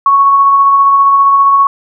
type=tone with tremolo; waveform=sine; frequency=1108.7 Hz; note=C#6; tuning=in tune; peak=-3 dBFS; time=0.06-1.67 s; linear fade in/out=2 ms; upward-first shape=sine; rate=15 Hz; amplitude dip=25%; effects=none